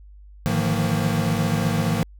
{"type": "tone cluster", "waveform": "square", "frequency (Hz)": [106.8, 153.1, 161.4, 176.3, 229.1], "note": ["G#2", "D#3", "E3", "F3", "A#3"], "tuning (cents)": [49, -28, -36, 17, -30], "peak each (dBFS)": -27, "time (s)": [0.46, 2.03], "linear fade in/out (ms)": 0, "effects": ["added 50 Hz sine -42 dBFS peak until 2.19 s"]}